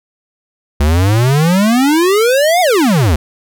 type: exponential two-way sweep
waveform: square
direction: up then down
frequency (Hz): 69.8 to 747 to 69.8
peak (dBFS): -9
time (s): 0.8-3.16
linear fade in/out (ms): 5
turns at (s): 2.61
effects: none